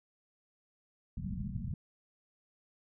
white low-pass noise, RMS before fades -38 dBFS, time 1.17-1.74 s, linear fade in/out 2 ms, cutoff 220 Hz, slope 96 dB/octave, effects none

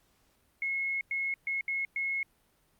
sine tone bursts at uneven times, 2173 Hz, C#7, 35 cents flat, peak -29 dBFS, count 5, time 0.62-1.01 / 1.11-1.34 / 1.47-1.61 / 1.68-1.85 / 1.96-2.23 s, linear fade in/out 2 ms, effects pink hiss -69 dBFS RMS until 2.79 s + Opus 48 kbps

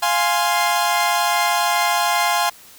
sawtooth chord, F minor, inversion none, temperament equal, 698.5 / 830.6 / 1046.5 Hz, F5 / Ab5 / C6, 0 / 0 / 0 cents, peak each -17 dBFS, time 0.02-2.5 s, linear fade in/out 10 ms, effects white hiss -45 dBFS RMS until 2.78 s

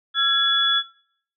sine tone cluster, 1353 / 1658 / 3411 Hz, E6 / G#6 / G#7, +45 / -3 / +46 cents, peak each -24 / -25 / -19 dBFS, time 0.14-0.83 s, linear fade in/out 50 ms, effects noise-tail reverb RT60 0.6 s tail -20 dB re dry

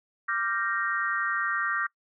sine chord, G minor seventh, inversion second, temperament equal with one note detuned, 1174.7 / 1386.5 / 1568 / 1864.7 Hz, D6 / F6 / G6 / Bb6, 0 / -13 / 0 / 0 cents, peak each -31 dBFS, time 0.28-1.87 s, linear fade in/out 10 ms, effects noise-tail reverb RT60 0.1 s tail -23 dB re dry

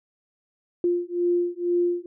sine beating tone pair, 349.2 / 351.3 Hz, F4 / F4, 0 / +10 cents, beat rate 2.1 Hz, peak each -24 dBFS, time 0.84-2.06 s, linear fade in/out 2 ms, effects none

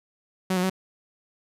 sawtooth tone with pitch steps, 187.1 / 181.3 / 188.2 Hz, F#3 / F#3 / F#3, +20 / -35 / +30 cents, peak -18 dBFS, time 0.5-0.698 s, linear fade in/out 5 ms, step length 66 ms, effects resampled to 32000 Hz

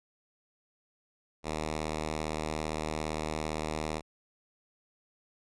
5% pulse tone, 77.6 Hz, D#2, 4 cents flat, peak -21 dBFS, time 1.43-4.02 s, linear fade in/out 50 ms, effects resampled to 22050 Hz

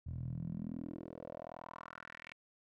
10% pulse tone with band-pass filter sweep, 41.2 Hz, E1, in tune, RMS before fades -45 dBFS, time 0.06-2.34 s, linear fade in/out 10 ms, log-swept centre 93 to 2400 Hz, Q 3.4, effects none

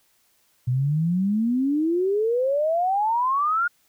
sine exponential sweep, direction up, 121.1 to 1443 Hz, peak -19 dBFS, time 0.67-3.68 s, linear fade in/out 10 ms, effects white hiss -64 dBFS RMS until 3.88 s

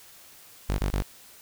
sawtooth tone bursts, 48.67 Hz, G1, 12 cents flat, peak -20 dBFS, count 3, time 0.69-1.021 s, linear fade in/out 0 ms, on 91 ms, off 29 ms, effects white hiss -51 dBFS RMS until 1.41 s

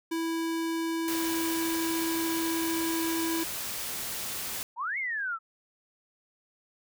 square tone, 329 Hz, E4, 3 cents flat, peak -29 dBFS, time 0.11-3.44 s, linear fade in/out 10 ms
white noise, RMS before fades -35 dBFS, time 1.08-4.63 s, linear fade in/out 0 ms
sine exponential two-way sweep, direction up then down, 874 to 2217 to 1284 Hz, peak -29 dBFS, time 4.76-5.39 s, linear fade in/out 50 ms, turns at 4.98 s
effects none

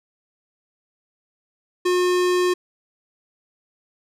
square tone with low-pass filter, 360 Hz, F#4, 47 cents flat, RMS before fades -19 dBFS, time 1.85-2.54 s, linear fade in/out 10 ms, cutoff 11000 Hz, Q 0.56, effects none

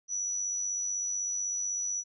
sine tone with amplitude modulation, 5900 Hz, F#8, 6 cents flat, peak -28 dBFS, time 0.08-2.04 s, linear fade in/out 50 ms, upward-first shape sine, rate 96 Hz, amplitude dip 40%, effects none

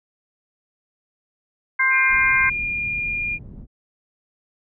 harmonic tone, 525 Hz, C5, 6 cents sharp, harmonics 2 / 3 / 4, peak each -24 / -19 / -18 dBFS, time 1.79-2.5 s, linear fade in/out 10 ms
sine tone, 2413 Hz, D7, 46 cents sharp, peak -22 dBFS, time 1.9-3.39 s, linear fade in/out 50 ms
pink low-pass noise, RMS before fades -37 dBFS, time 2.08-3.67 s, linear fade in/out 50 ms, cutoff 200 Hz, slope 12 dB/octave
effects none

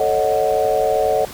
sine chord, D# half-diminished seventh, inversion second, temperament equal with one note detuned, 440 / 550.2 / 622.3 / 740 Hz, A4 / C#5 / D#5 / F#5, 0 / -13 / 0 / 0 cents, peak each -20 dBFS, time 0-1.25 s, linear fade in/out 2 ms, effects pink hiss -35 dBFS RMS until 1.33 s

